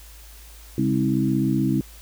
sine tone cluster, 137 / 203.8 / 265.1 / 321.2 Hz, C#3 / G#3 / C4 / E4, -20 / -32 / +23 / -45 cents, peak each -24 dBFS, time 0.78-1.81 s, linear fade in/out 2 ms, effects added 54 Hz sine -43 dBFS peak until 2.01 s + white hiss -48 dBFS RMS until 2.01 s

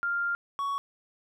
sine / triangle tone pair in turn, 1396.9 / 1117.7 Hz, F6 / C#6, 0 / +14 cents, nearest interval major third, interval 386 cents, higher first, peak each -26 dBFS, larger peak neither, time 0.03-0.35 / 0.59-0.78 s, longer first, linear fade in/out 0 ms, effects none

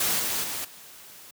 white noise with level steps, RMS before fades -25 / -28 / -32 / -47 dBFS, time 0-1.31 s, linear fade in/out 5 ms, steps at 0.19 / 0.43 / 0.64 s, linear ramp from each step 10 ms, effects high-pass 80 Hz 12 dB/octave

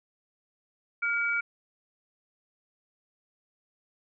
sine tone pair together, 1409.8 / 2284 Hz, F6 / D7, +16 / -49 cents, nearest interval minor sixth, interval 835 cents, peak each -28 dBFS, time 1.02-1.41 s, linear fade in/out 10 ms, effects none

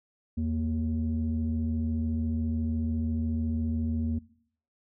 sine tone pair together, 82.41 / 233.1 Hz, E2 / A#3, 0 / 0 cents, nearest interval octave + tritone, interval 1800 cents, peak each -28 dBFS, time 0.37-4.19 s, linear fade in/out 10 ms, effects noise-tail reverb RT60 0.6 s tail -20 dB re dry + tanh soft clip ceiling -21 dBFS

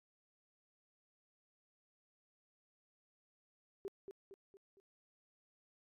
sine tone with echo, 392 Hz, G4, in tune, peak -40 dBFS, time 3.85-3.88 s, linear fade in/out 0 ms, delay 230 ms, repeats 4, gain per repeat -6 dB, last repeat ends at 4.8 s, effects AAC 64 kbps

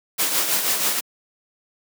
white noise with tremolo, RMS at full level -19 dBFS, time 0.18-1.01 s, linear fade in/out 20 ms, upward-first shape triangle, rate 6.2 Hz, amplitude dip 55%, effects high-pass 200 Hz 12 dB/octave

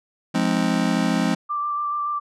square chord, F minor seventh, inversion none, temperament just, 174.61 / 209.5 / 261.9 / 314.3 Hz, F3 / Ab3 / C4 / Eb4, 0 / +15 / +2 / +18 cents, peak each -25 / -24 / -24 / -29 dBFS, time 0.34-1.35 s, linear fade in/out 10 ms
sine tone with vibrato, 1177 Hz, D6, 3 cents sharp, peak -22 dBFS, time 1.49-2.2 s, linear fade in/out 20 ms, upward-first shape square, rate 7 Hz, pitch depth 11 cents each way
effects low-pass 8000 Hz 12 dB/octave

